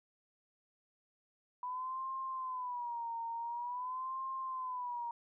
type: tone with vibrato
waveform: sine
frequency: 987.8 Hz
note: B5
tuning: in tune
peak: -37 dBFS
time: 1.63-5.11 s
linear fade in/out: 2 ms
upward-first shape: sine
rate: 0.47 Hz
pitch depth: 120 cents each way
effects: none